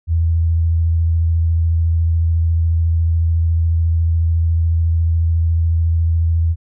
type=tone with vibrato; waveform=sine; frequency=82.6 Hz; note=E2; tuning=4 cents sharp; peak=-12 dBFS; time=0.07-6.56 s; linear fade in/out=50 ms; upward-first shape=triangle; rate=14 Hz; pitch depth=24 cents each way; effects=none